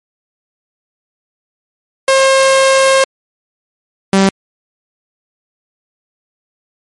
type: tone pair in turn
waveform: sawtooth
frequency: 535 / 194.02 Hz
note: C5 / G3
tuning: +38 / -18 cents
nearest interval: octave + tritone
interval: 1756 cents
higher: first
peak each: -3 dBFS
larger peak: neither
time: 2.08-3.04 / 4.13-4.29 s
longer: first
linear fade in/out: 2 ms
effects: MP3 48 kbps